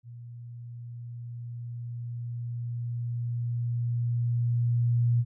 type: tone with level ramp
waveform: sine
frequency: 119.2 Hz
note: A#2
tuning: 39 cents sharp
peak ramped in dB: -41 to -20 dBFS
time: 0.03-5.25 s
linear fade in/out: 50 ms
effects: none